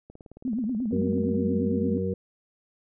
click train, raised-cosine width 2 ms, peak -32 dBFS, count 24, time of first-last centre 0.1-1.343 s, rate 18.5 Hz
sine tone with vibrato, 233.1 Hz, A#3, in tune, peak -25 dBFS, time 0.45-1.98 s, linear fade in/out 2 ms, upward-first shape triangle, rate 8.7 Hz, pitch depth 270 cents each way
harmonic tone, 94.3 Hz, F#2, 33 cents sharp, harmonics 1 / 2 / 4 / 5, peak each -32 / -29 / -33 / -30 dBFS, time 0.92-2.14 s, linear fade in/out 5 ms
effects none

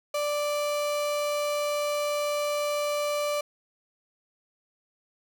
35% pulse tone, 587.3 Hz, D5, in tune, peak -24 dBFS, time 0.14-3.41 s, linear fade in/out 5 ms, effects none

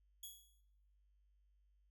5% pulse tone with exponential decay, 3350 Hz, G#7, 14 cents sharp, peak -38 dBFS, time 0.23-0.61 s, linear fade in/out 5 ms, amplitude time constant 81 ms, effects noise-tail reverb RT60 1.0 s tail -25 dB re dry + added 50 Hz sine -70 dBFS peak until 1.9 s

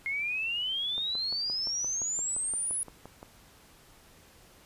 sine exponential sweep, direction up, 2133 to 10548 Hz, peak -29 dBFS, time 0.06-2.83 s, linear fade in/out 0 ms
click train, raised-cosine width 1 ms, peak -30 dBFS, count 14, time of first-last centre 0.98-3.229 s, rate 5.78 Hz
effects pink hiss -57 dBFS RMS until 4.65 s + resampled to 32000 Hz

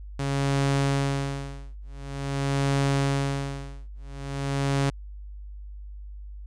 sawtooth tone with tremolo, 138.59 Hz, C#3, in tune, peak -17 dBFS, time 0.19-4.9 s, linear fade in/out 5 ms, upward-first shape sine, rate 0.47 Hz, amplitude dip 100%, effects added 50 Hz sine -37 dBFS peak until 6.46 s + resampled to 22050 Hz

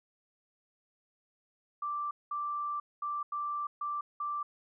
sine tone bursts at uneven times, 1174 Hz, D6, 1 cent flat, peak -32 dBFS, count 6, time 1.82-2.11 / 2.31-2.8 / 3.02-3.23 / 3.32-3.67 / 3.81-4.01 / 4.2-4.43 s, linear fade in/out 5 ms, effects none

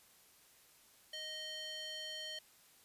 square tone with band-pass filter, 622.3 Hz, D#5, in tune, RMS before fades -45 dBFS, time 1.13-2.39 s, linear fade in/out 5 ms, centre 3600 Hz, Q 2.9, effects white hiss -65 dBFS RMS until 2.84 s + resampled to 32000 Hz

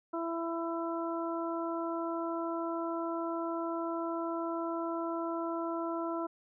harmonic tone, 333.4 Hz, E4, 20 cents sharp, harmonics 1 / 2 / 3 / 4, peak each -35 / -38 / -40 / -41 dBFS, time 0.13-6.27 s, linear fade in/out 10 ms, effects none

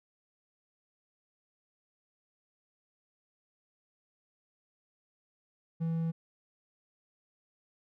triangle tone, 164.3 Hz, E3, 5 cents flat, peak -27 dBFS, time 5.8-6.12 s, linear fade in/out 20 ms, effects none

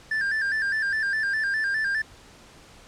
triangle tone with vibrato, 1677 Hz, G#6, 16 cents sharp, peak -21 dBFS, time 0.11-2.02 s, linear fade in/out 5 ms, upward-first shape square, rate 4.9 Hz, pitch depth 82 cents each way, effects pink hiss -50 dBFS RMS until 2.87 s + low-pass 8000 Hz 12 dB/octave

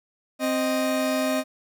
40% pulse tone pair together, 261.6 / 621.6 Hz, C4 / D#5, 0 / -2 cents, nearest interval octave + minor third, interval 1498 cents, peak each -24 dBFS, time 0.39-1.44 s, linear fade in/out 50 ms, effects none

